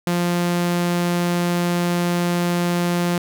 sawtooth tone, 174.61 Hz, F3, in tune, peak -14 dBFS, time 0.07-3.18 s, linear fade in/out 2 ms, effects none

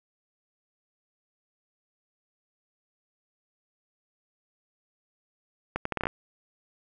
accelerating click train, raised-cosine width 0.5 ms, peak -13 dBFS, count 8, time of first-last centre 5.76-6.07 s, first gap 94 ms, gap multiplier 0.73, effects none

